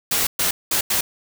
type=noise bursts at uneven times; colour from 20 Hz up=white; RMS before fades=-20 dBFS; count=4; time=0.11-0.27 / 0.39-0.51 / 0.71-0.81 / 0.9-1.01 s; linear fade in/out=5 ms; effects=none